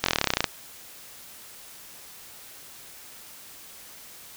slowing click train, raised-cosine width 0.2 ms, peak -3 dBFS, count 15, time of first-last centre 0.04-0.442 s, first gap 22 ms, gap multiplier 1.04, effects white hiss -46 dBFS RMS until 4.36 s

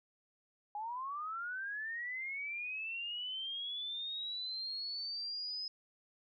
sine linear sweep, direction up, 815 to 5090 Hz, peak -38 dBFS, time 0.75-5.68 s, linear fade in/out 2 ms, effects none

